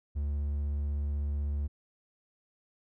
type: tone with vibrato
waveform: triangle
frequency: 72.3 Hz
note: D2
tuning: 27 cents flat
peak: -27 dBFS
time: 0.15-1.68 s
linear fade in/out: 20 ms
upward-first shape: sine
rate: 16 Hz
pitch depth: 10 cents each way
effects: none